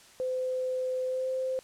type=tone with pitch glide; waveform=sine; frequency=512 to 519.7 Hz; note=C5 to C5; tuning=-38 to -12 cents; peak=-28 dBFS; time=0.2-1.59 s; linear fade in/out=0 ms; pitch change=+26 cents; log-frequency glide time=1.06-1.28 s; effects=white hiss -55 dBFS RMS until 1.63 s + low-pass 9000 Hz 12 dB/octave